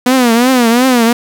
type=tone with vibrato; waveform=sawtooth; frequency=244.3 Hz; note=B3; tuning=19 cents flat; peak=-3 dBFS; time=0.06-1.13 s; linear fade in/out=5 ms; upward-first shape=triangle; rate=2.8 Hz; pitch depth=150 cents each way; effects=7-bit